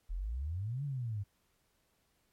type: exponential two-way sweep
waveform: sine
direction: up then down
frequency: 38.89 to 146.83 to 97.7 Hz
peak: -34 dBFS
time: 0.09-1.24 s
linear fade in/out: 20 ms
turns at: 0.84 s
effects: pink hiss -75 dBFS RMS until 2.32 s + MP3 64 kbps